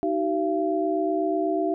sine tone cluster, 312.1 / 380.2 / 681 Hz, D#4 / F#4 / F5, +5 / +47 / -44 cents, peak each -26 dBFS, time 0.03-1.74 s, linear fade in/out 0 ms, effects none

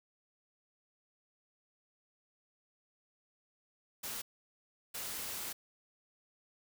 white noise bursts at uneven times, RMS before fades -41 dBFS, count 2, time 4.03-4.22 / 4.94-5.53 s, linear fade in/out 10 ms, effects none

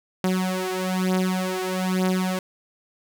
sawtooth beating tone pair, 185 / 186.1 Hz, F#3 / F#3, 0 / +10 cents, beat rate 1.1 Hz, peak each -21 dBFS, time 0.24-2.39 s, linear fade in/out 2 ms, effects none

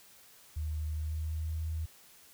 sine tone with pitch glide, 77 to 79.85 Hz, D#2 to D#2, -17 to +45 cents, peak -32 dBFS, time 0.56-1.86 s, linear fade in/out 10 ms, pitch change +62 cents, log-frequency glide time 0.87-1.59 s, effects white hiss -58 dBFS RMS until 2.33 s

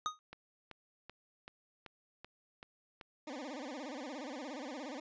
square tone with exponential decay, 1244.5 Hz, D#6, in tune, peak -30 dBFS, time 0.06-0.19 s, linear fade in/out 0 ms, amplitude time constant 27 ms
click train, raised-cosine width 0.3 ms, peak -32 dBFS, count 8, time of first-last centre 0.33-3.012 s, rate 2.61 Hz
20% pulse tone with vibrato, 277.2 Hz, C#4, in tune, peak -37 dBFS, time 3.27-5 s, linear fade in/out 5 ms, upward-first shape sine, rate 17 Hz, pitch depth 210 cents each way
effects resampled to 16000 Hz

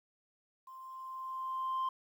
sine tone with level ramp, 1046.5 Hz, C6, in tune, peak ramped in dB -48 to -28 dBFS, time 0.67-1.89 s, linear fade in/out 5 ms, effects tanh soft clip ceiling -30 dBFS + 11-bit

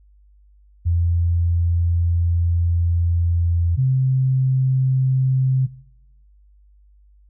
sine tone pair in turn, 85.4 / 131 Hz, F2 / C3, -38 / +2 cents, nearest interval perfect fifth, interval 740 cents, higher second, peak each -15 / -14 dBFS, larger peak second, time 0.85-3.77 / 3.77-5.67 s, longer first, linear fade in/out 20 ms, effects noise-tail reverb RT60 0.9 s tail -21 dB re dry + added 50 Hz sine -49 dBFS peak until 7.29 s

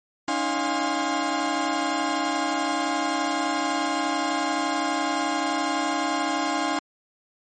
35% pulse tone cluster, 284.8 / 316.5 / 705 / 818 / 1053 Hz, C#4 / D#4 / F5 / G#5 / C6, +47 / +30 / +16 / -26 / +11 cents, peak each -28 dBFS, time 0.28-6.79 s, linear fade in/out 2 ms, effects MP3 32 kbps

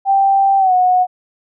sine tone with pitch glide, 784 to 731.5 Hz, G5 to F#5, 0 to -20 cents, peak -9 dBFS, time 0.05-1.07 s, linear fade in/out 50 ms, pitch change -120 cents, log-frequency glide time 0.58-0.73 s, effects none

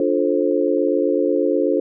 sine chord, D minor seventh, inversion none, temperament just, 293.7 / 352.4 / 440.5 / 528.6 Hz, D4 / F4 / A4 / C5, 0 / +16 / +2 / +18 cents, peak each -21 dBFS, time 0-1.8 s, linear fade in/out 2 ms, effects none

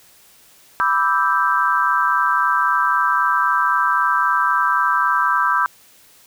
sine chord, E minor seventh, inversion second, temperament equal, 987.8 / 1174.7 / 1318.5 / 1568 Hz, B5 / D6 / E6 / G6, 0 / 0 / 0 / 0 cents, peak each -20 dBFS, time 0.8-5.66 s, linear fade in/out 0 ms, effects white hiss -50 dBFS RMS until 6.26 s

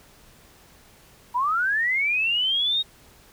sine linear sweep, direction up, 932.3 to 3773 Hz, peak -20 dBFS, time 1.34-2.83 s, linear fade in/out 20 ms, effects pink hiss -53 dBFS RMS until 3.32 s

